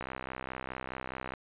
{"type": "click train", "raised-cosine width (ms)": 0.5, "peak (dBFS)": -22, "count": 87, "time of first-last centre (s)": [0.01, 1.337], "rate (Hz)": 64.8, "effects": ["resampled to 8000 Hz"]}